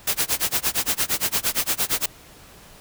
white noise with tremolo, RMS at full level -20 dBFS, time 0.07-2.06 s, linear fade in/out 5 ms, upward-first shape sine, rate 8.7 Hz, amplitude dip 100%, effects pink hiss -47 dBFS RMS until 2.8 s

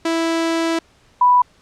sawtooth / sine tone pair in turn, 329.6 / 987.7 Hz, E4 / B5, 0 / 0 cents, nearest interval octave + perfect fifth, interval 1900 cents, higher second, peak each -13 / -9 dBFS, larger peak second, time 0.05-0.79 / 1.21-1.42 s, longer first, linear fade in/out 5 ms, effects pink hiss -54 dBFS RMS until 1.61 s + low-pass 7000 Hz 12 dB/octave

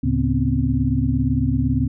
sine tone cluster, 72.5 / 110.2 / 138.3 / 247.3 / 265.1 Hz, D2 / A2 / C#3 / B3 / C4, -22 / +3 / -4 / +3 / +23 cents, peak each -23 dBFS, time 0.03-1.88 s, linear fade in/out 10 ms, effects none

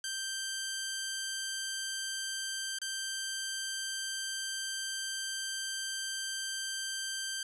10% pulse tone with dropouts, 1568 Hz, G6, in tune, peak -26 dBFS, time 0.04-7.43 s, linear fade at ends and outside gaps 2 ms, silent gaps 2.787-2.816 s, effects low-pass 12000 Hz 12 dB/octave + 11-bit

